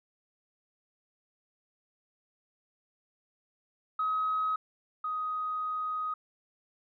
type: tone pair in turn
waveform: sine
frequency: 1270 / 1252.5 Hz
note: D#6 / D#6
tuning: +35 / +11 cents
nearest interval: unison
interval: 24 cents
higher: first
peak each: -26 / -30 dBFS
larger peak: first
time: 3.99-4.56 / 5.04-6.14 s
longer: second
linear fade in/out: 5 ms
effects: tanh soft clip ceiling -22 dBFS